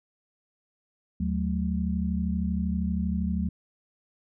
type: tone cluster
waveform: sine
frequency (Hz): 76.6 / 184.3 / 217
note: D#2 / F#3 / A3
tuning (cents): -27 / -7 / -24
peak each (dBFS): -29 / -28 / -31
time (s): 1.2-3.49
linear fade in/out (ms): 5
effects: none